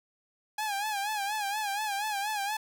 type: tone with vibrato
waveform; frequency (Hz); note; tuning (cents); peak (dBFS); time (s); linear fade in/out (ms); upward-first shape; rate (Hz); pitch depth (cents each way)
sawtooth; 827; G#5; -8; -26; 0.58-2.57; 5; sine; 4.2; 87
effects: none